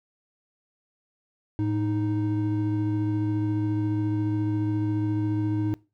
triangle tone pair together, 108.48 / 311.1 Hz, A2 / D#4, -24 / 0 cents, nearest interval octave + tritone, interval 1824 cents, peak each -24 dBFS, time 1.59-5.74 s, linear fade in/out 0 ms, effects noise-tail reverb RT60 0.3 s tail -22 dB re dry

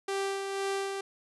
sawtooth tone with tremolo, 392 Hz, G4, in tune, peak -25 dBFS, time 0.08-1.01 s, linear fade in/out 5 ms, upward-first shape sine, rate 2 Hz, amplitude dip 40%, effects resampled to 24000 Hz

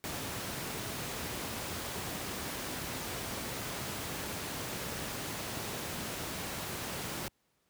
pink noise, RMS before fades -38 dBFS, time 0.04-7.28 s, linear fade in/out 0 ms, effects pink hiss -75 dBFS RMS until 7.69 s + high-pass 80 Hz 12 dB/octave

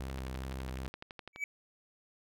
sawtooth tone with vibrato, 65.41 Hz, C2, in tune, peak -34 dBFS, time 0-0.88 s, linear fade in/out 0 ms, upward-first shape triangle, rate 2.5 Hz, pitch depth 25 cents each way
click train, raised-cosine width 0.3 ms, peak -28 dBFS, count 16, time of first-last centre 0.1-1.361 s, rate 11.9 Hz
triangle tone with exponential growth, 2284 Hz, D7, 49 cents flat, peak -27 dBFS, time 1.33-1.44 s, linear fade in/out 2 ms, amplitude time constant 22 ms
effects none

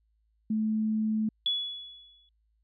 sine tone, 217.3 Hz, A3, 21 cents flat, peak -25 dBFS, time 0.5-1.29 s, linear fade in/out 5 ms
sine tone with exponential decay, 3399 Hz, G#7, 39 cents sharp, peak -23 dBFS, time 1.46-2.29 s, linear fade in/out 1 ms, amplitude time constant 180 ms
effects added 54 Hz sine -68 dBFS peak until 2.63 s

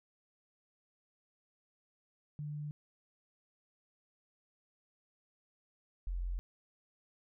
sine tone pair in turn, 148.5 / 44.15 Hz, D3 / F1, +20 / +20 cents, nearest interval octave + major sixth, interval 2100 cents, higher first, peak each -38 / -34 dBFS, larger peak second, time 2.39-2.71 / 6.07-6.39 s, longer neither, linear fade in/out 0 ms, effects none

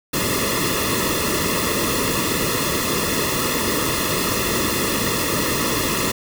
pink noise with comb filter, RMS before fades -21 dBFS, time 0.13-6.12 s, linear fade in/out 10 ms, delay 1.3 ms, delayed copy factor -0.95, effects none

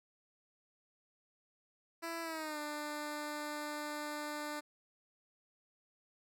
10% pulse tone with pitch glide, 332.6 to 298 Hz, E4 to D4, +16 to +25 cents, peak -31 dBFS, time 2.02-4.61 s, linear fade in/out 20 ms, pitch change -191 cents, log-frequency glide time 2.22-2.59 s, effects none

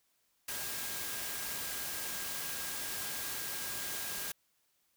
sine tone in noise, 1621 Hz, G#6, 42 cents flat, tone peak -49 dBFS, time 0.48-4.32 s, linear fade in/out 5 ms, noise white, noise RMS -39 dBFS, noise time 0.48-4.32 s, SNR -13 dB, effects white hiss -75 dBFS RMS until 4.96 s

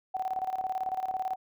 sine tone with tremolo, 754 Hz, F#5, 32 cents sharp, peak -27 dBFS, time 0.14-1.36 s, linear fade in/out 10 ms, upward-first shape square, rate 18 Hz, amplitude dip 70%, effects none

